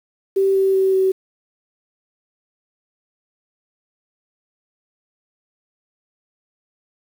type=tone with pitch steps; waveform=sine; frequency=388.5 / 385.6 / 382.7 / 379.8 Hz; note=G4 / G4 / G4 / F#4; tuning=-16 / -28 / -42 / +45 cents; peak=-13 dBFS; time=0.36-1.12 s; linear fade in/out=10 ms; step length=190 ms; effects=7-bit